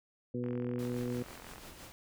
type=harmonic tone; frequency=122.5 Hz; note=B2; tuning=14 cents flat; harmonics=1 / 2 / 3 / 4; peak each=-39 / -36 / -41 / -41 dBFS; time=0.34-1.23 s; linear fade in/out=5 ms
type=click train; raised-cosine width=0.5 ms; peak=-34 dBFS; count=51; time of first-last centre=0.44-1.582 s; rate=43.8 Hz
type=noise with tremolo; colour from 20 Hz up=pink; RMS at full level=-49 dBFS; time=0.79-1.92 s; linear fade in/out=0 ms; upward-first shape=sine; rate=6 Hz; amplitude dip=40%
effects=none